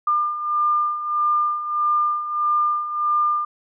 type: beating tone pair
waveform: sine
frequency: 1200 / 1201.6 Hz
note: D6 / D6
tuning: +37 / +39 cents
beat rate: 1.6 Hz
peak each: -25 / -19 dBFS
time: 0.07-3.45 s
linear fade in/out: 5 ms
effects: none